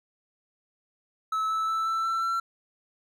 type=tone with pitch steps; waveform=triangle; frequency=1300 / 1309.8 / 1319.7 / 1329.6 / 1339.6 / 1349.7 Hz; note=E6 / E6 / E6 / E6 / E6 / E6; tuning=-24 / -11 / +2 / +15 / +27 / +40 cents; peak=-23 dBFS; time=1.32-2.4 s; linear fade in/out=5 ms; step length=180 ms; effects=none